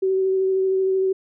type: tone with vibrato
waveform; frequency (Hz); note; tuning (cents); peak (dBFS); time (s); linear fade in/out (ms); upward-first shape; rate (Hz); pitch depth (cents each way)
sine; 380.4; F#4; +48; -17; 0.02-1.13; 10; sine; 13; 13
effects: none